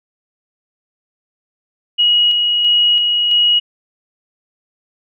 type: tone with tremolo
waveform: sine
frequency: 2900 Hz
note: F#7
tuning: 35 cents flat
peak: -9 dBFS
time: 1.98-3.6 s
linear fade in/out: 20 ms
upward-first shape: square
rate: 1.5 Hz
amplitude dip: 30%
effects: none